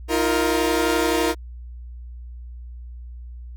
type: chord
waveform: sawtooth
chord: Eb suspended second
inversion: none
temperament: equal with one note detuned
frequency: 317.5 / 349.2 / 466.2 Hz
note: Eb4 / F4 / Bb4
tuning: +35 / 0 / 0 cents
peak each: -19 dBFS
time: 0.08-1.35 s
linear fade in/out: 50 ms
effects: added 60 Hz sine -34 dBFS peak until 3.56 s